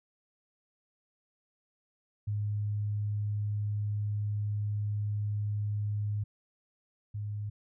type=tone pair in turn; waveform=sine; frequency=104.1 / 104.1 Hz; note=G#2 / G#2; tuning=+5 / +5 cents; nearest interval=unison; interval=0 cents; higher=neither; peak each=-29 / -33 dBFS; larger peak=first; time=2.27-6.24 / 7.14-7.5 s; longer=first; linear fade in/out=10 ms; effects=none